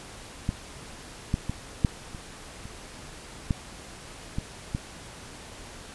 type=clicks; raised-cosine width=5 ms; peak=-13 / -11 / -16 / -7 / -26 / -29 / -11 / -16 / -15 dBFS; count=9; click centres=0.491 / 1.341 / 1.496 / 1.848 / 2.148 / 2.655 / 3.508 / 4.385 / 4.749 s; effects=pink hiss -44 dBFS RMS until 5.94 s + resampled to 24000 Hz